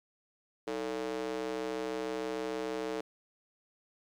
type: tone with high-pass filter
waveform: square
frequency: 63.2 Hz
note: B1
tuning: 41 cents sharp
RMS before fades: -36 dBFS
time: 0.67-3.01 s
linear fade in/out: 5 ms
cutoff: 400 Hz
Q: 3.3
effects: low-pass 7000 Hz 12 dB/octave + 11-bit